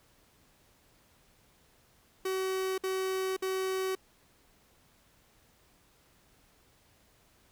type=tone bursts; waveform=45% pulse; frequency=378.3 Hz; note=F#4; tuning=38 cents sharp; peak=-30 dBFS; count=3; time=2.25-3.952 s; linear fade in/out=5 ms; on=530 ms; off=56 ms; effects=pink hiss -65 dBFS RMS until 7.51 s